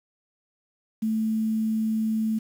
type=tone with quantisation; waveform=sine; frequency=220 Hz; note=A3; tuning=in tune; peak=-22 dBFS; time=1.02-2.39 s; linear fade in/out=10 ms; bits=8; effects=none